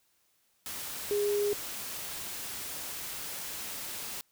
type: tone in noise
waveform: sine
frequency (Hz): 410.6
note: G#4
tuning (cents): -20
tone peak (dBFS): -26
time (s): 1.11-1.53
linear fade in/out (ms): 0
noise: white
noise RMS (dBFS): -39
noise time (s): 0.66-4.21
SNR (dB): +10
effects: white hiss -71 dBFS RMS until 4.31 s